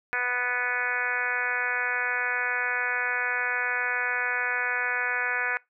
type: harmonic tone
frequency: 246.9 Hz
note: B3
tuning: in tune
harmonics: 2 / 3 / 4 / 5 / 6 / 7 / 8 / 9 / 10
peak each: -39 / -38 / -37 / -39 / -29 / -29 / -36 / -34 / -36 dBFS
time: 0.13-5.57 s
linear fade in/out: 0 ms
effects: noise-tail reverb RT60 0.2 s tail -23 dB re dry